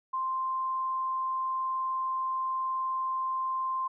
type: tone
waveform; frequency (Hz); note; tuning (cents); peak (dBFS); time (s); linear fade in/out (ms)
sine; 1046.5; C6; 0; -28; 0.13-3.88; 10
effects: none